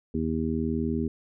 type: harmonic tone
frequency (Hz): 80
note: D#2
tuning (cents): +49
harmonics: 1 / 2 / 3 / 4 / 5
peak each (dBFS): -33 / -33 / -28 / -33 / -33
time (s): 0.14-1.08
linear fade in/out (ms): 5
effects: none